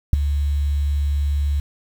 sine tone with ADSR envelope, 71.9 Hz, D2, 36 cents flat, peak -5 dBFS, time 0.13-1.6 s, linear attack 3 ms, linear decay 11 ms, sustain -12 dB, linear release 4 ms, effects 7-bit

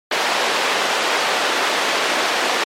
pink band-pass noise, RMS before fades -19 dBFS, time 0.11-2.64 s, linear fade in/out 5 ms, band 490 to 4200 Hz, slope 12 dB/octave, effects high-pass 200 Hz 12 dB/octave + MP3 64 kbps

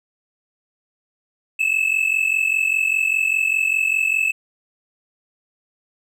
triangle tone pair together, 2591 / 2636 Hz, E7 / E7, -30 / -1 cents, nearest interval unison, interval 29 cents, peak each -18 dBFS, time 1.59-4.32 s, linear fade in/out 10 ms, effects none

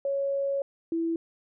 sine tone pair in turn, 554.4 / 330.9 Hz, C#5 / E4, 0 / +7 cents, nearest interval major sixth, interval 893 cents, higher first, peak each -25 dBFS, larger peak neither, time 0.05-0.62 / 0.92-1.16 s, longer first, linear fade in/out 2 ms, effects none

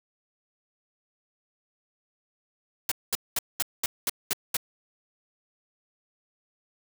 white noise bursts, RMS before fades -26 dBFS, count 8, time 2.89-4.568 s, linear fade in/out 2 ms, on 26 ms, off 210 ms, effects none

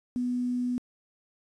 sine tone with quantisation, 246.9 Hz, B3, in tune, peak -26 dBFS, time 0.16-0.78 s, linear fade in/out 0 ms, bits 9, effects resampled to 24000 Hz

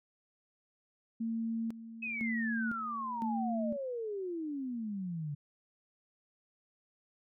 sine tone with tremolo, 227.1 Hz, A#3, 45 cents flat, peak -32 dBFS, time 1.2-3.77 s, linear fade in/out 10 ms, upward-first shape square, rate 0.99 Hz, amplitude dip 75%
sine exponential sweep, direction down, 2590 to 141.2 Hz, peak -35 dBFS, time 2.02-5.35 s, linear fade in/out 10 ms
effects none

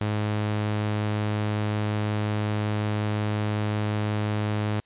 sawtooth tone, 105.5 Hz, G#2, 28 cents sharp, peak -20 dBFS, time 0.01-4.8 s, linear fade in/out 0 ms, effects white hiss -65 dBFS RMS until 4.85 s + resampled to 8000 Hz

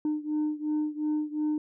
sine beating tone pair, 302.3 / 305.1 Hz, D#4 / D#4, -50 / -34 cents, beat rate 2.8 Hz, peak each -27 / -29 dBFS, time 0.05-1.58 s, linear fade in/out 2 ms, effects tanh soft clip ceiling -23 dBFS

